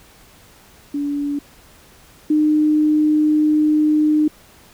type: tone pair in turn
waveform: sine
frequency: 287.3 / 304.4 Hz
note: D4 / D#4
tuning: -38 / -38 cents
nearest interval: minor second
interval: 100 cents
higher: second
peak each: -19 / -12 dBFS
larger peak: second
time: 0.94-1.39 / 2.3-4.28 s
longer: second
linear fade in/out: 5 ms
effects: pink hiss -48 dBFS RMS until 4.73 s